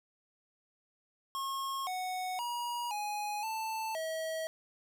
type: tone with pitch steps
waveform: square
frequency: 1084 / 739 / 957 / 833 / 884 / 642 Hz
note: C#6 / F#5 / A#5 / G#5 / A5 / E5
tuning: -39 / -2 / +45 / +5 / +8 / -46 cents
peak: -35 dBFS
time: 1.35-4.47 s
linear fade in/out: 0 ms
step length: 520 ms
effects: none